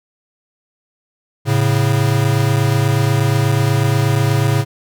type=tone pair together; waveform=square; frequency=109.9 / 138.16 Hz; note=A2 / C#3; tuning=-2 / -5 cents; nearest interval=major third; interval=397 cents; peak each=-16 dBFS; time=1.45-4.65 s; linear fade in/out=50 ms; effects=none